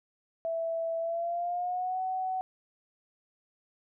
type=tone with pitch glide; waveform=sine; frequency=660 to 749.4 Hz; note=E5 to F#5; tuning=+2 to +22 cents; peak=-29 dBFS; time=0.45-2.41 s; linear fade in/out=0 ms; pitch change=+220 cents; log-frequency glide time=0.99-2.01 s; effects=none